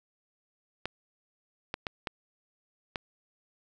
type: clicks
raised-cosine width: 0.3 ms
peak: -16 dBFS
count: 5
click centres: 0.856 / 1.741 / 1.868 / 2.072 / 2.958 s
effects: none